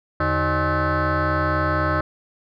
sine tone with frequency modulation, 607 Hz, D#5, 43 cents flat, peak -16 dBFS, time 0.2-2.01 s, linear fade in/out 5 ms, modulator 230 Hz, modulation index 4.2, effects tanh soft clip ceiling -16 dBFS

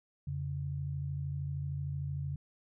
sine tone pair together, 87.4 / 140.5 Hz, F2 / C#3, +2 / +24 cents, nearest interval minor sixth, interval 822 cents, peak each -39 / -35 dBFS, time 0.27-2.36 s, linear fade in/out 5 ms, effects none

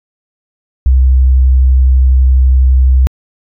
sine tone with vibrato, 64.8 Hz, C2, 16 cents flat, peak -3 dBFS, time 0.86-3.07 s, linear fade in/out 0 ms, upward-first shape sine, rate 12 Hz, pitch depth 11 cents each way, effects tanh soft clip ceiling 0 dBFS

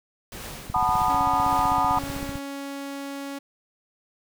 pink noise with tremolo, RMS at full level -36 dBFS, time 0.32-2.39 s, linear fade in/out 2 ms, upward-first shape triangle, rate 1.8 Hz, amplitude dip 65%
click train, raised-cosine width 5 ms, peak -21 dBFS, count 27, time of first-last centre 0.7-2.356 s, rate 15.7 Hz
sine chord, B dominant seventh, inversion second, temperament equal with one note detuned, 740 / 880 / 987.8 / 1224.5 Hz, F#5 / A5 / B5 / D#6, 0 / 0 / 0 / -28 cents, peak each -25 dBFS, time 0.74-1.99 s, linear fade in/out 5 ms
sawtooth tone, 278.5 Hz, C#4, 8 cents sharp, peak -28 dBFS, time 1.09-3.39 s, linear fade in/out 10 ms
effects none

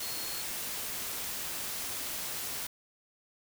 sine tone in noise, 4300 Hz, C8, 47 cents sharp, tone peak -42 dBFS, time 0.02-0.42 s, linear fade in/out 5 ms, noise white, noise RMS -37 dBFS, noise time 0-2.67 s, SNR -8 dB, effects none

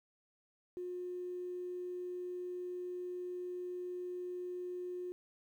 triangle tone, 359.3 Hz, F4, 49 cents sharp, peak -35 dBFS, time 0.77-5.12 s, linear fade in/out 0 ms, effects tanh soft clip ceiling -37 dBFS + 12-bit

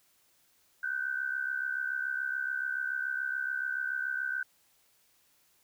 sine tone pair together, 1480 / 1547 Hz, F#6 / G6, 0 / -23 cents, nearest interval minor second, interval 77 cents, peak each -34 / -33 dBFS, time 0.83-4.43 s, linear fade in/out 5 ms, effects white hiss -68 dBFS RMS until 5.63 s

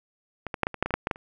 clicks, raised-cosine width 0.5 ms, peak -17 / -15 / -7 / -10 / -20 / -7 / -13 / -17 / -7 / -10 / -10 / -30 dBFS, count 12, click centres 0.467 / 0.542 / 0.633 / 0.669 / 0.743 / 0.826 / 0.86 / 0.907 / 0.94 / 1.071 / 1.112 / 1.159 s, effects none

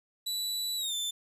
sawtooth tone with pitch glide, 3951 to 3540 Hz, B7 to A7, 0 to +10 cents, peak -28 dBFS, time 0.26-1.11 s, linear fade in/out 10 ms, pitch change -190 cents, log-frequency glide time 0.77-0.94 s, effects resampled to 32000 Hz + 10-bit

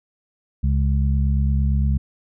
harmonic tone, 68.8 Hz, C#2, 12 cents flat, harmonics 1 / 2 / 3, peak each -17 / -23 / -27 dBFS, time 0.63-1.98 s, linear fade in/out 10 ms, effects none

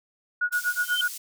sine tone with tremolo, 1454 Hz, F#6, 31 cents flat, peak -20 dBFS, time 0.41-1.08 s, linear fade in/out 5 ms, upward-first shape sine, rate 8.2 Hz, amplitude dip 100%
pink high-pass noise, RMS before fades -37 dBFS, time 0.52-1.18 s, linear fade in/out 10 ms, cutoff 6000 Hz, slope 12 dB/octave
sine tone with exponential growth, 3099 Hz, G7, 21 cents flat, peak -19 dBFS, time 0.79-1.01 s, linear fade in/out 2 ms, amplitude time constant 46 ms
effects none

